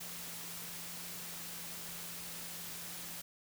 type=tone in noise; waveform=sine; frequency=172.3 Hz; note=F3; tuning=23 cents flat; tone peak=-55 dBFS; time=0-3.22 s; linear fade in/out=10 ms; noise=white; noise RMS=-45 dBFS; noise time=0-3.22 s; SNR=-13 dB; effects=none